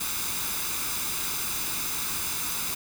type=noise with comb filter; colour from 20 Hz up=white; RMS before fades=-30 dBFS; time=0-2.75 s; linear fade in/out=10 ms; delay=0.81 ms; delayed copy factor=+0.55; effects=none